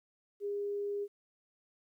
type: tone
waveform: sine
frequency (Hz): 406.6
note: G#4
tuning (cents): -37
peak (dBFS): -33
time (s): 0.4-1.08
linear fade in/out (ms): 50
effects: 12-bit